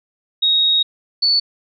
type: tone pair in turn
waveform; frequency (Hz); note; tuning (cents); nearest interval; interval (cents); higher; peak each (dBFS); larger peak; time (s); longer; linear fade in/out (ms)
sine; 3765 / 4463; A#7 / C#8; +16 / +11; minor third; 295; second; -12; neither; 0.42-0.83 / 1.22-1.4; first; 10
effects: none